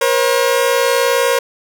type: tone pair together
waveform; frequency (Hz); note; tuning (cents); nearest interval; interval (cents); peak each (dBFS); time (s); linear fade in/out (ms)
sawtooth; 478.4 / 538; A#4 / C5; +45 / +48; major second; 203; -11; 0.01-1.39; 5
effects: none